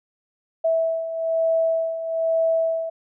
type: beating tone pair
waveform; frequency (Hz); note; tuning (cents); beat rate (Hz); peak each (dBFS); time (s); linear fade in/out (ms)
sine; 653 / 654.1; E5 / E5; -17 / -14; 1.1; -26 / -20; 0.64-2.9; 10
effects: none